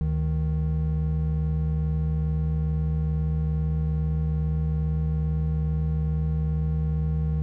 triangle tone pair together, 73.6 / 155.95 Hz, D2 / D#3, +4 / +4 cents, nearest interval octave + minor second, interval 1300 cents, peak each -23 dBFS, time 0.01-7.42 s, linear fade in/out 0 ms, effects none

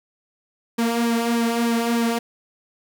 sawtooth tone with flanger, 233.1 Hz, A#3, in tune, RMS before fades -21 dBFS, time 0.78-2.19 s, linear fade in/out 10 ms, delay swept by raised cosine 1.4 to 3.8 ms, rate 3.3 Hz, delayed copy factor -0.6, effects none

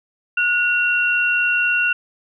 sine tone pair together, 1452.5 / 2742 Hz, F#6 / F7, -32 / -32 cents, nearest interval major seventh, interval 1100 cents, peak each -18 dBFS, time 0.37-1.93 s, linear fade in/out 5 ms, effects none

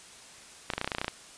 clicks, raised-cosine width 0.3 ms, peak -13 dBFS, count 12, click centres 0.702 / 0.736 / 0.78 / 0.814 / 0.845 / 0.876 / 0.918 / 0.949 / 0.984 / 1.015 / 1.045 / 1.081 s, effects white hiss -50 dBFS RMS until 1.37 s + resampled to 22050 Hz

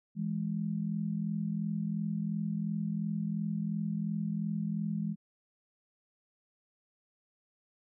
sine tone pair together, 164.85 / 207.7 Hz, E3 / G#3, 0 / 0 cents, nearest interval major third, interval 400 cents, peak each -34 / -33 dBFS, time 0.15-5.16 s, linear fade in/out 50 ms, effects none

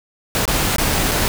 pink noise with dropouts, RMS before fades -18 dBFS, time 0.35-1.28 s, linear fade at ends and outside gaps 0 ms, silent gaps 0.454-0.478 / 0.761-0.783 / 1.113-1.117 s, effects none

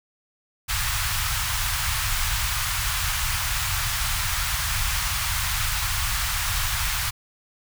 pink band-stop noise, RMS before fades -25 dBFS, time 0.68-7.11 s, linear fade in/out 20 ms, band 110 to 1000 Hz, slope 24 dB/octave, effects none

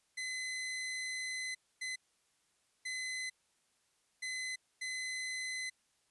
sawtooth tone bursts at uneven times, 2032 Hz, B6, 49 cents sharp, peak -34 dBFS, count 5, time 0.17-1.55 / 1.81-1.96 / 2.85-3.3 / 4.22-4.56 / 4.81-5.7 s, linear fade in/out 10 ms, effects white hiss -75 dBFS RMS until 6.1 s + resampled to 24000 Hz

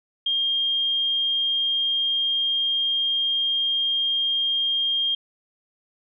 sine tone, 3216 Hz, G7, 44 cents sharp, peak -20 dBFS, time 0.26-5.15 s, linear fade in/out 5 ms, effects none

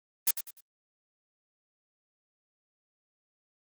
blue noise with echo, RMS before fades -23 dBFS, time 0.27-0.31 s, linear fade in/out 5 ms, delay 99 ms, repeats 3, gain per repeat -10 dB, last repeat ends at 0.607 s, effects Opus 32 kbps

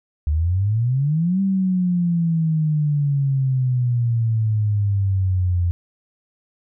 sine exponential two-way sweep, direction up then down, 72.3 to 196 to 86.3 Hz, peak -16 dBFS, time 0.27-5.71 s, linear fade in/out 0 ms, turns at 1.41 s, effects none

